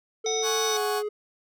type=tone with pitch glide; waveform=triangle; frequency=441.9 to 420 Hz; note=A4 to G#4; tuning=+7 to +19 cents; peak=-25 dBFS; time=0.24-1.09 s; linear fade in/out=10 ms; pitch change=-88 cents; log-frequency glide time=0.66-0.81 s
type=harmonic tone; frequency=740 Hz; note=F#5; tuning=in tune; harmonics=1 / 3 / 5 / 7 / 8; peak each=-34 / -38 / -32 / -38 / -30 dBFS; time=0.26-0.77 s; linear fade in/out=2 ms
type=chord; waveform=sawtooth; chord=F# suspended second; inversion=none; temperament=just; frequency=740 / 832.5 / 1110 Hz; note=F#5 / G#5 / C#6; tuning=0 / +4 / +2 cents; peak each=-26 / -31 / -27 dBFS; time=0.42-1.03 s; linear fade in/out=50 ms
effects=none